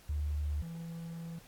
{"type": "tone pair in turn", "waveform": ["sine", "triangle"], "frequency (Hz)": [74.1, 166.35], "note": ["D2", "E3"], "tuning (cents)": [16, 16], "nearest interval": "octave + major second", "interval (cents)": 1400, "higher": "second", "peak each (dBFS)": [-31, -38], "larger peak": "first", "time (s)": [[0.09, 0.62], [0.62, 1.39]], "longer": "second", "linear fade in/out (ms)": 5, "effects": ["pink hiss -59 dBFS RMS until 1.47 s", "AAC 64 kbps"]}